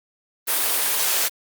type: high-pass noise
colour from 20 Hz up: white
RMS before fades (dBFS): -21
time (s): 0.47-1.29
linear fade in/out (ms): 20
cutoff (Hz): 410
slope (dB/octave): 12
effects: Opus 32 kbps